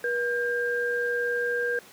sine tone pair together, 481.3 / 1600 Hz, B4 / G6, -45 / +35 cents, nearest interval octave + major sixth, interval 2080 cents, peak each -27 dBFS, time 0.04-1.79 s, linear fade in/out 2 ms, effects pink hiss -50 dBFS RMS until 1.92 s + high-pass 200 Hz 12 dB/octave

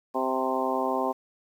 harmonic tone with a mistuned harmonic, 130.81 Hz, C3, in tune, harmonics 2 / 3 / 4 / 5 / 6 / 7 / 8, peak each -32 / -32 / -32 / -32 / -32 / -32 / -32 dBFS, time 0.14-1.13 s, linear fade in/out 20 ms, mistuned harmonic 7, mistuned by -19 cents, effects 9-bit

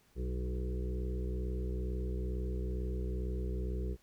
harmonic tone with a mistuned harmonic, 62.2 Hz, B1, 13 cents sharp, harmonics 1 / 2 / 3 / 5 / 6 / 7 / 8, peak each -34 / -45 / -44 / -49 / -45 / -47 / -53 dBFS, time 0.15-3.97 s, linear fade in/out 50 ms, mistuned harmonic 7, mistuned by -18 cents, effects pink hiss -68 dBFS RMS until 4.02 s

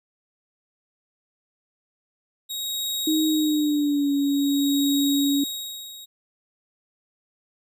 sawtooth tone with tremolo, 3785 Hz, A#7, 26 cents sharp, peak -22 dBFS, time 2.49-6.06 s, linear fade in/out 20 ms, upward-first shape sine, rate 0.49 Hz, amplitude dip 80%
sine tone with pitch glide, 313.1 to 282.2 Hz, D#4 to C#4, +11 to +31 cents, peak -19 dBFS, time 3.07-5.44 s, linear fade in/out 5 ms, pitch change -180 cents, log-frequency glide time 3.27-4.12 s
effects none

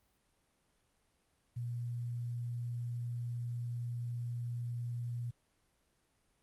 sine tone with quantisation, 119.8 Hz, A#2, 48 cents sharp, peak -36 dBFS, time 1.56-5.31 s, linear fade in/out 10 ms, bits 11, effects pink hiss -75 dBFS RMS until 6.42 s + Opus 32 kbps

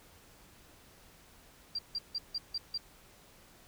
sine tone bursts, 4730 Hz, D8, 12 cents sharp, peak -32 dBFS, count 6, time 1.75-2.778 s, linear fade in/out 5 ms, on 38 ms, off 160 ms, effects pink hiss -59 dBFS RMS until 3.67 s

